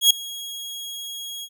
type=tone with ADSR envelope; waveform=sawtooth; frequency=3303 Hz; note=G#7; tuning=10 cents flat; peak=-6 dBFS; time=0.01-1.49 s; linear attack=95 ms; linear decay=3 ms; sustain=-22 dB; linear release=57 ms; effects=none